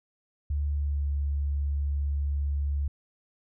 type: tone with pitch glide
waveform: sine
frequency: 72.6 to 71.27 Hz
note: D2 to C#2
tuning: -19 to +49 cents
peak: -25 dBFS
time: 0.5-2.88 s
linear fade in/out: 5 ms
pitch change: -32 cents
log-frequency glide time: 0.69-1.06 s
effects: none